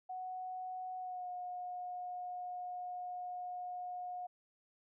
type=tone with pitch glide; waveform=sine; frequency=740 to 721.4 Hz; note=F#5 to F#5; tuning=0 to -44 cents; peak=-40 dBFS; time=0.09-4.27 s; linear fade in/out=10 ms; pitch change=-44 cents; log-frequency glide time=0.98-1.29 s; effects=none